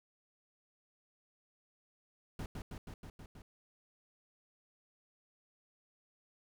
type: noise with echo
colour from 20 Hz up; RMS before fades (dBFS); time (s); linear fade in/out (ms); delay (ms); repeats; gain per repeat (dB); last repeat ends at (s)
brown; -41; 2.39-2.46; 2; 160; 6; -2; 3.42
effects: none